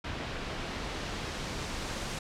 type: noise with low-pass filter sweep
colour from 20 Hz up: pink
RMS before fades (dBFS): -37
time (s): 0.04-2.19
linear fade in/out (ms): 5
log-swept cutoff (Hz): 3400 to 7500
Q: 0.8
effects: none